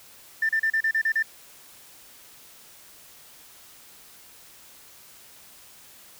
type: tone bursts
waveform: sine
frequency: 1785 Hz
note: A6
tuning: 24 cents sharp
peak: -19 dBFS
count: 8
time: 0.42-1.226 s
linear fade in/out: 5 ms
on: 71 ms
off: 34 ms
effects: tanh soft clip ceiling -15 dBFS + white hiss -50 dBFS RMS until 6.19 s